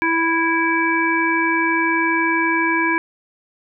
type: harmonic tone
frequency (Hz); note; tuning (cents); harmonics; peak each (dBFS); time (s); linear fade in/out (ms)
329.6; E4; 0; 1 / 3 / 5 / 7; -21 / -21 / -21 / -21; 0.02-2.98; 0
effects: none